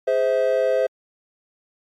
triangle chord, Ab augmented, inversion none, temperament just, 415.3 / 519.1 / 648.9 Hz, Ab4 / C5 / E5, 0 / -14 / -27 cents, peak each -23 / -17 / -20 dBFS, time 0.07-0.87 s, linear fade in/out 10 ms, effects MP3 96 kbps

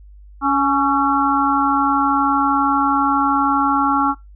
harmonic tone with a mistuned harmonic, 279.2 Hz, C#4, 13 cents sharp, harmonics 1 / 3 / 4 / 5, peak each -19 / -19 / -19 / -19 dBFS, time 0.41-4.15 s, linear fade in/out 50 ms, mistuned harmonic 5, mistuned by -50 cents, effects noise-tail reverb RT60 0.2 s tail -21 dB re dry + added 50 Hz sine -39 dBFS peak until 4.35 s

